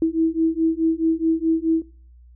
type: beating tone pair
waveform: sine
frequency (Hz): 322.4 / 327.1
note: E4 / E4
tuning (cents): -38 / -13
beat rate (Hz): 4.7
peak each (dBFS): -20 / -20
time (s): 0.02-1.82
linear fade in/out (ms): 2
effects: noise-tail reverb RT60 0.4 s tail -19 dB re dry + added 60 Hz sine -45 dBFS peak until 2.35 s